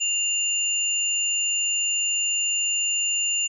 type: tone pair together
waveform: sine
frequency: 2794 / 7040 Hz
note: F7 / A8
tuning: 0 / 0 cents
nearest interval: octave + major third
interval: 1600 cents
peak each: -24 dBFS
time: 0-3.48 s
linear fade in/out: 20 ms
effects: none